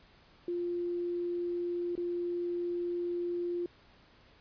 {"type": "tone with dropouts", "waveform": "sine", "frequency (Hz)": 349.2, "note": "F4", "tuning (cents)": 0, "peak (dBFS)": -31, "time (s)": [0.48, 3.66], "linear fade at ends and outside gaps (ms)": 2, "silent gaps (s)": [1.954, 1.977], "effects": ["pink hiss -61 dBFS RMS until 4.4 s", "resampled to 11025 Hz"]}